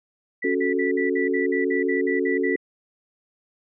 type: tone bursts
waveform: sine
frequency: 1965 Hz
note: B6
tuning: 9 cents flat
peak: -26 dBFS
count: 12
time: 0.42-2.563 s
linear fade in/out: 10 ms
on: 130 ms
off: 53 ms
type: chord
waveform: sine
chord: F# minor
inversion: second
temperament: equal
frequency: 277.2 / 370 / 440 Hz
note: C#4 / F#4 / A4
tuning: 0 / 0 / 0 cents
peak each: -25 / -24 / -25 dBFS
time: 0.44-2.56 s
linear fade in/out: 5 ms
effects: none